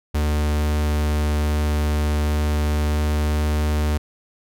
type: tone with pitch glide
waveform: 45% pulse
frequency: 74.9 to 75.33 Hz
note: D2 to D2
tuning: +35 to +45 cents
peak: -18 dBFS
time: 0.14-3.98 s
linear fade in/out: 10 ms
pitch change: +10 cents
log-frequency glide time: 2.5-3.52 s
effects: none